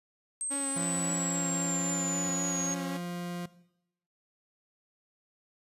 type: linear sweep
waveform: sine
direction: down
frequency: 8372 to 6560 Hz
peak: -31 dBFS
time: 0.41-2.74 s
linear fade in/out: 0 ms
type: tone with vibrato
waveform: sawtooth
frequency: 275.4 Hz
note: C#4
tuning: 11 cents flat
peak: -31 dBFS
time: 0.5-2.98 s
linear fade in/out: 20 ms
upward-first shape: sine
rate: 3.7 Hz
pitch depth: 21 cents each way
type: tone with pitch glide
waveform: 40% pulse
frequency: 172.7 to 175.31 Hz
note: F3 to F3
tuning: -19 to +7 cents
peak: -33 dBFS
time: 0.76-3.46 s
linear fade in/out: 5 ms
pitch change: +26 cents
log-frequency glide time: 1.66-2.84 s
effects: noise-tail reverb RT60 0.8 s tail -18 dB re dry + resampled to 32000 Hz